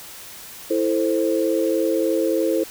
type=chord; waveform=sine; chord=A minor; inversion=second; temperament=equal; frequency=329.6 / 440 / 523.3 Hz; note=E4 / A4 / C5; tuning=0 / 0 / 0 cents; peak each=-21 / -23 / -22 dBFS; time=0.7-2.64 s; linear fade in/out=10 ms; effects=white hiss -39 dBFS RMS until 2.7 s